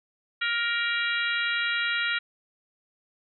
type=harmonic tone with a mistuned harmonic; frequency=469.3 Hz; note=A#4; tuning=12 cents sharp; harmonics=3 / 4 / 5 / 6 / 7 / 8; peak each=-28 / -30 / -32 / -34 / -35 / -36 dBFS; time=0.41-2.19 s; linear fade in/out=10 ms; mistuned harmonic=8; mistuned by=+57 cents; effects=none